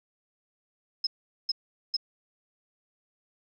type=tone bursts; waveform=sine; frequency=5150 Hz; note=E8; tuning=41 cents flat; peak=-24 dBFS; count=3; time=1.04-1.967 s; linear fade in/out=5 ms; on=29 ms; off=420 ms; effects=none